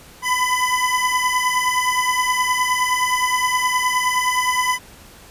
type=beating tone pair; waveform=25% pulse; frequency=1000 / 1009.6 Hz; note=B5 / B5; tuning=+21 / +38 cents; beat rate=9.6 Hz; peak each=-15 / -18 dBFS; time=0.22-4.79 s; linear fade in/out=50 ms; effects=pink hiss -44 dBFS RMS until 5.3 s + resampled to 32000 Hz